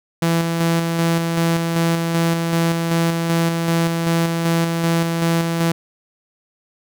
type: tone with tremolo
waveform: sawtooth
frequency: 166.8 Hz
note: E3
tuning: 21 cents sharp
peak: -11 dBFS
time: 0.22-5.72 s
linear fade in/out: 5 ms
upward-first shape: square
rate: 2.6 Hz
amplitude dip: 35%
effects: none